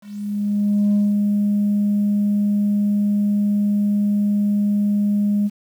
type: tone with ADSR envelope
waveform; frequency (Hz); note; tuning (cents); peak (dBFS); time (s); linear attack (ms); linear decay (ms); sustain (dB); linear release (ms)
sine; 205.4; G#3; -19; -11; 0.01-5.5; 930; 190; -3; 40
effects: tanh soft clip ceiling -12 dBFS + 8-bit